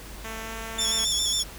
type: tone with pitch glide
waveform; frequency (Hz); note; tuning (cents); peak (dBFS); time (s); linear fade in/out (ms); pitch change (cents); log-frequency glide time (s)
5% pulse; 222.7 to 224.2; A3 to A3; +21 to +33; -23; 0.24-1.05; 10; +12; 0.44-0.52
type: tone with vibrato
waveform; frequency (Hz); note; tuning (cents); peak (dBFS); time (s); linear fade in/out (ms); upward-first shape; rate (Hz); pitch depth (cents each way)
25% pulse; 3459; A7; -30; -20; 0.78-1.43; 10; square; 7.3; 44
type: tone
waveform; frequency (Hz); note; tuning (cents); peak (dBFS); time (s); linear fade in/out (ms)
sawtooth; 5410; E8; +44; -26; 0.8-1.44; 10
effects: added 50 Hz sine -41 dBFS peak until 1.58 s + pink hiss -43 dBFS RMS until 1.58 s